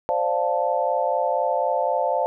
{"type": "chord", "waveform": "sine", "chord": "D minor seventh", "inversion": "third", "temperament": "equal", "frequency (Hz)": [523.3, 587.3, 698.5, 880], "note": ["C5", "D5", "F5", "A5"], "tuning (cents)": [0, 0, 0, 0], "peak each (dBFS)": -25, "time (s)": [0.09, 2.26], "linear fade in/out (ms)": 0, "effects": []}